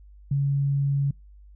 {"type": "tone", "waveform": "sine", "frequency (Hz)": 140, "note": "C#3", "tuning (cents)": 18, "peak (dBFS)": -20, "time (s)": [0.31, 1.11], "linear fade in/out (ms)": 5, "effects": ["noise-tail reverb RT60 0.2 s tail -26 dB re dry", "added 50 Hz sine -46 dBFS peak until 1.55 s"]}